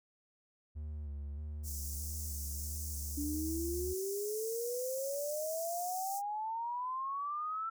triangle tone with vibrato, 73.42 Hz, D2, in tune, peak -37 dBFS, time 0.75-3.94 s, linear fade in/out 20 ms, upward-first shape square, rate 1.6 Hz, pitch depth 43 cents each way
pink high-pass noise, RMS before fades -44 dBFS, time 1.63-6.22 s, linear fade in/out 50 ms, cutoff 5600 Hz, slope 48 dB/octave
sine exponential sweep, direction up, 287.5 to 1342 Hz, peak -35 dBFS, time 3.17-7.7 s, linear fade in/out 10 ms
effects none

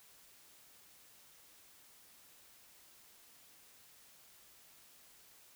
silence, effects white hiss -62 dBFS RMS until 5.55 s

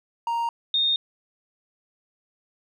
triangle / sine tone pair in turn, 932.3 / 3678 Hz, A#5 / A#7, 0 / -24 cents, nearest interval 2 octaves, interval 2376 cents, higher second, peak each -21 / -19 dBFS, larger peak second, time 0.27-0.49 / 0.74-0.96 s, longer neither, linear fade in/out 2 ms, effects none

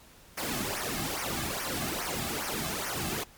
pink noise with flanger, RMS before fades -33 dBFS, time 0.37-3.24 s, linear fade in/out 10 ms, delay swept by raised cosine 0.25 to 2.15 ms, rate 2.4 Hz, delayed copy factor -0.8, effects pink hiss -55 dBFS RMS until 3.37 s + MP3 96 kbps

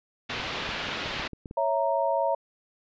white low-pass noise, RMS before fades -33 dBFS, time 0.29-1.28 s, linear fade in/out 10 ms, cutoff 3700 Hz, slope 24 dB/octave
clicks, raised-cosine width 3 ms, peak -26 dBFS, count 7, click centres 0.4 / 0.691 / 1.059 / 1.197 / 1.333 / 1.458 / 1.511 s
sine chord, A# diminished, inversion first, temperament equal, 554.4 / 659.3 / 932.3 Hz, C#5 / E5 / A#5, 0 / 0 / 0 cents, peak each -27 dBFS, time 1.57-2.35 s, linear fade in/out 5 ms
effects resampled to 16000 Hz

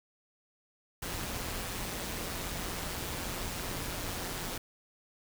pink noise with amplitude modulation, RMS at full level -35 dBFS, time 1.02-4.58 s, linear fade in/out 5 ms, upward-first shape sine, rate 179 Hz, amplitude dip 50%, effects none

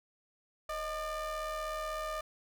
square ring-modulated tone, 293.3 Hz, D4, 2 cents flat, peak -33 dBFS, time 0.69-2.21 s, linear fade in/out 5 ms, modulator 918 Hz, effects none

